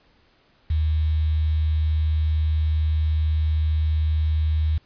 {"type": "tone with quantisation", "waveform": "sine", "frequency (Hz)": 77.78, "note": "D#2", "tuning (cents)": 0, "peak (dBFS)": -18, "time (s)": [0.7, 4.78], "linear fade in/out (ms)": 5, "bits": 7, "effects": ["pink hiss -60 dBFS RMS until 4.85 s", "resampled to 11025 Hz"]}